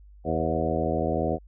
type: harmonic tone with a mistuned harmonic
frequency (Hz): 80.6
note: E2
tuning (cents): -38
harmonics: 1 / 2 / 3 / 4 / 5 / 6 / 7 / 8 / 9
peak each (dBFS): -32 / -32 / -32 / -32 / -32 / -32 / -32 / -32 / -32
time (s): 0.24-1.39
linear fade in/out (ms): 50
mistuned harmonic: 7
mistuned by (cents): -41
effects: added 50 Hz sine -47 dBFS peak until 1.47 s